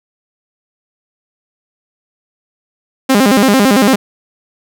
sawtooth tone with vibrato, 232 Hz, A#3, 8 cents flat, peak -3 dBFS, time 3.09-3.96 s, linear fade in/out 10 ms, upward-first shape square, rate 8.9 Hz, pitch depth 230 cents each way, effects none

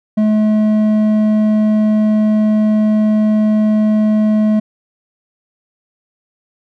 sine tone with hard clipping, 214.2 Hz, A3, 46 cents flat, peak -11 dBFS, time 0.17-4.6 s, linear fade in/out 10 ms, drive 6 dB, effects none

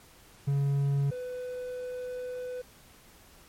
triangle tone pair in turn, 140.2 / 499.6 Hz, C#3 / B4, +20 / +20 cents, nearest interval octave + minor seventh, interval 2200 cents, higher second, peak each -22 / -32 dBFS, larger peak first, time 0.47-1.11 / 1.11-2.62 s, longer second, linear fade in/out 10 ms, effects pink hiss -56 dBFS RMS until 3.48 s + MP3 64 kbps

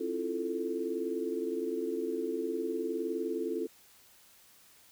sine chord, F major seventh, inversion second, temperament equal with one note detuned, 267.7 / 329.6 / 349.2 / 440 Hz, C4 / E4 / F4 / A4, +40 / 0 / 0 / 0 cents, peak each -39 / -38 / -36 / -35 dBFS, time 0-3.67 s, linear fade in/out 10 ms, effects white hiss -60 dBFS RMS until 4.91 s

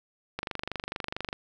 click train, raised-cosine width 0.3 ms, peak -16 dBFS, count 24, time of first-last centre 0.39-1.329 s, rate 24.5 Hz, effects none

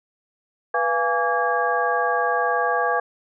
sine tone cluster, 490.8 / 687 / 828 / 1150 / 1633 Hz, B4 / F5 / G#5 / D6 / G#6, -11 / -29 / -5 / -37 / -30 cents, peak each -25 dBFS, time 0.74-3 s, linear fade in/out 5 ms, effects none

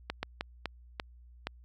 slowing click train, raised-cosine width 0.3 ms, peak -17 dBFS, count 6, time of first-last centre 0.1-1.47 s, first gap 130 ms, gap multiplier 1.38, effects added 60 Hz sine -52 dBFS peak until 1.64 s

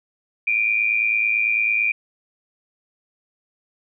sine tone pair together, 2349 / 2458 Hz, D7 / D#7, 0 / -22 cents, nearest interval minor second, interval 78 cents, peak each -20 dBFS, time 0.47-1.92 s, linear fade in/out 5 ms, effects none

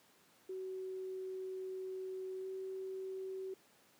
sine tone with pitch glide, 376.1 to 380 Hz, F#4 to F#4, +28 to +46 cents, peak -40 dBFS, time 0.49-3.54 s, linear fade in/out 5 ms, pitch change +18 cents, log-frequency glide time 2.4-2.46 s, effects pink hiss -67 dBFS RMS until 3.99 s + high-pass 200 Hz 12 dB/octave

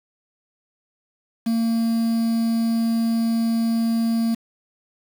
triangle tone with quantisation, 228.5 Hz, A#3, 34 cents flat, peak -16 dBFS, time 1.46-4.35 s, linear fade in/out 10 ms, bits 6, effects none

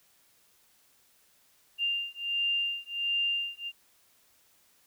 sine beating tone pair, 2794 / 2795.4 Hz, F7 / F7, 0 / +1 cents, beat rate 1.4 Hz, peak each -31 dBFS, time 1.78-3.72 s, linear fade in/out 50 ms, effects white hiss -65 dBFS RMS until 4.86 s

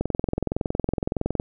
click train, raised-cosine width 2 ms, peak -10 dBFS, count 31, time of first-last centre 0.01-1.399 s, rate 21.6 Hz, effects none

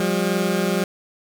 20% pulse tone pair together, 178.98 / 200.9 Hz, F3 / G3, +43 / +43 cents, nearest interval major second, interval 200 cents, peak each -17 dBFS, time 0-0.84 s, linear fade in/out 2 ms, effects none

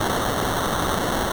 white noise with sample-and-hold, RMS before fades -23 dBFS, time 0-1.32 s, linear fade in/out 5 ms, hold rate 2450 Hz, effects none

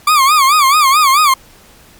40% pulse tone with vibrato, 1150 Hz, D6, 37 cents flat, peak -6 dBFS, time 0.07-1.34 s, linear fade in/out 5 ms, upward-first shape sine, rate 4.6 Hz, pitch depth 150 cents each way, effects pink hiss -43 dBFS RMS until 1.99 s + MP3 96 kbps

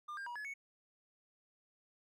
triangle tone with pitch steps, 1200 / 1600 / 961 / 1702 / 2216 Hz, D6 / G6 / B5 / G#6 / C#7, +37 / +35 / -48 / +42 / -1 cents, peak -40 dBFS, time 0.08-0.54 s, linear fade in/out 10 ms, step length 92 ms, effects none

